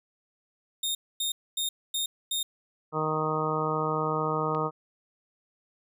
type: tone bursts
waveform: sawtooth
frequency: 3675 Hz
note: A#7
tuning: 25 cents flat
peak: -24 dBFS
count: 5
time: 0.83-2.43 s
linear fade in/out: 5 ms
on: 120 ms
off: 250 ms
type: harmonic tone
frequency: 155.56 Hz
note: D#3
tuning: in tune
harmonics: 1 / 2 / 3 / 4 / 5 / 6 / 7 / 8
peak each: -33 / -36 / -31 / -36 / -37 / -35 / -35 / -31 dBFS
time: 2.92-4.71 s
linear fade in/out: 50 ms
type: click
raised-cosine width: 0.3 ms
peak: -28 dBFS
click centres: 4.549 s
effects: none